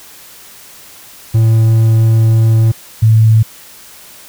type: tone pair in turn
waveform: triangle / sine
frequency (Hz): 112.1 / 110.68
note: A2 / A2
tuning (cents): +33 / +11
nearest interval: unison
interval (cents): 22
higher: first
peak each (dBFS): -4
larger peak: neither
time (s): 1.34-2.72 / 3.02-3.43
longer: first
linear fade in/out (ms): 10
effects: white hiss -37 dBFS RMS until 4.28 s